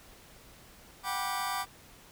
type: chord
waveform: sawtooth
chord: G major seventh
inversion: third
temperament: just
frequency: 735 / 784 / 980 / 1176 Hz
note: F#5 / G5 / B5 / D6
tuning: -12 / 0 / -14 / +2 cents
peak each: -35 / -33 / -33 / -31 dBFS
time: 1.03-1.66 s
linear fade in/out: 50 ms
effects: pink hiss -55 dBFS RMS until 2.11 s